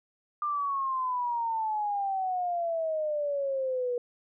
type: exponential sweep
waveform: sine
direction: down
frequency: 1200 to 482.3 Hz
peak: -27 dBFS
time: 0.42-3.98 s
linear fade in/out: 2 ms
effects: none